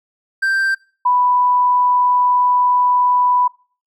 triangle / sine tone pair in turn, 1571 / 989.7 Hz, G6 / B5, +3 / +3 cents, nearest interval minor sixth, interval 800 cents, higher first, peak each -12 / -11 dBFS, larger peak second, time 0.42-0.75 / 1.05-3.48 s, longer second, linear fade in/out 10 ms, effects noise-tail reverb RT60 0.4 s tail -24 dB re dry

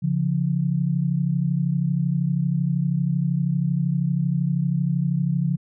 sine tone pair together, 140.7 / 173.45 Hz, C#3 / F3, +26 / -12 cents, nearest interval major third, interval 362 cents, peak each -22 dBFS, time 0.02-5.57 s, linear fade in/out 20 ms, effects none

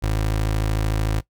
25% pulse tone, 53.4 Hz, G#1, 49 cents sharp, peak -16 dBFS, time 0.02-1.21 s, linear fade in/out 20 ms, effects noise-tail reverb RT60 0.1 s tail -18 dB re dry

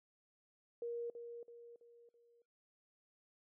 sine tone with echo, 471.6 Hz, A#4, 20 cents sharp, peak -39 dBFS, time 0.82-1.1 s, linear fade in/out 2 ms, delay 330 ms, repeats 4, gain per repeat -7 dB, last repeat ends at 2.42 s, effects noise-tail reverb RT60 0.7 s tail -25 dB re dry

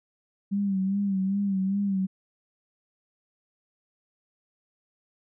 sine tone with vibrato, 195.6 Hz, G3, 4 cents flat, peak -23 dBFS, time 0.51-2.07 s, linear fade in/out 20 ms, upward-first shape sine, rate 2.5 Hz, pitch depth 59 cents each way, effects none

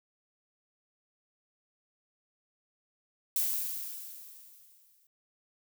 violet noise with exponential decay, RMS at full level -28 dBFS, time 3.36-5.07 s, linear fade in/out 2 ms, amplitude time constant 370 ms, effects none

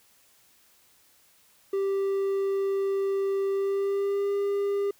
triangle tone with pitch glide, 392 to 401.4 Hz, G4 to G4, 0 to +41 cents, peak -22 dBFS, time 1.73-4.91 s, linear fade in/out 5 ms, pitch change +41 cents, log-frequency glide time 3.52-4.32 s, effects white hiss -61 dBFS RMS until 4.99 s

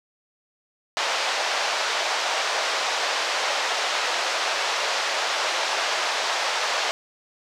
pink band-pass noise, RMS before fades -25 dBFS, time 0.97-6.91 s, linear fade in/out 0 ms, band 570 to 6000 Hz, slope 24 dB/octave, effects none

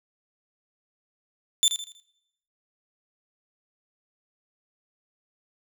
25% pulse tone with echo, 3538 Hz, A7, 9 cents sharp, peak -13 dBFS, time 1.63-1.68 s, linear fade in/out 0 ms, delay 80 ms, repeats 4, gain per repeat -9 dB, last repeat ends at 2 s, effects noise-tail reverb RT60 0.8 s tail -22 dB re dry

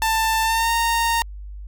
sawtooth tone with pitch glide, 889 to 924.1 Hz, A5 to A#5, +18 to -15 cents, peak -14 dBFS, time 0.02-1.22 s, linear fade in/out 0 ms, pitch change +67 cents, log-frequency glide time 0.43-0.72 s, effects added 50 Hz sine -32 dBFS peak until 1.67 s

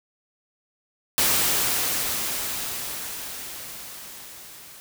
white noise with level ramp, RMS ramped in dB -20 to -45 dBFS, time 1.18-4.8 s, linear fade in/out 0 ms, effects none

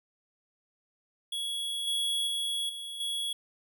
square tone with level steps, 3348 Hz, G#7, 13 cents sharp, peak -32 / -28 / -30 / -38 / -31 dBFS, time 1.32-3.33 s, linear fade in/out 5 ms, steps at 1.87 / 2.27 / 2.69 / 3 s, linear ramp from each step 5 ms, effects none

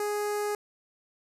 sawtooth tone with notch filter, 415.3 Hz, G#4, in tune, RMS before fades -30 dBFS, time 0-0.55 s, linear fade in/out 2 ms, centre 3300 Hz, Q 0.94, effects resampled to 32000 Hz

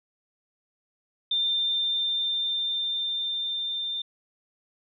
sine tone with level ramp, 3592 Hz, A7, 35 cents sharp, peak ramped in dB -22 to -28 dBFS, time 1.31-4.02 s, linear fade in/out 5 ms, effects none

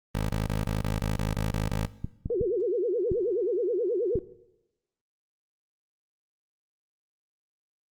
15% pulse tone bursts, 53.1 Hz, G#1, 39 cents sharp, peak -20 dBFS, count 10, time 0.15-1.866 s, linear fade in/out 0 ms, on 150 ms, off 24 ms
clicks, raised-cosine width 5 ms, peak -18 dBFS, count 5, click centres 2.045 / 2.259 / 2.412 / 3.117 / 4.156 s
sine tone with vibrato, 415.3 Hz, G#4, in tune, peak -24 dBFS, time 2.3-4.19 s, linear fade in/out 2 ms, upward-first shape sine, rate 9.4 Hz, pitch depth 300 cents each way
effects noise-tail reverb RT60 0.9 s tail -18 dB re dry + Opus 32 kbps

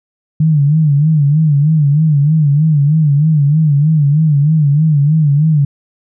sine tone with vibrato, 150 Hz, D3, 37 cents sharp, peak -7 dBFS, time 0.4-5.65 s, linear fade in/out 5 ms, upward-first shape sine, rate 3.2 Hz, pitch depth 110 cents each way, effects none

